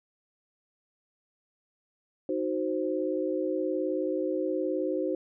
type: chord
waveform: sine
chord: C diminished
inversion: first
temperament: equal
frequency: 311.1 / 370 / 523.3 Hz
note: Eb4 / Gb4 / C5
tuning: 0 / 0 / 0 cents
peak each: -31 dBFS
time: 2.29-5.15 s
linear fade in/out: 2 ms
effects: none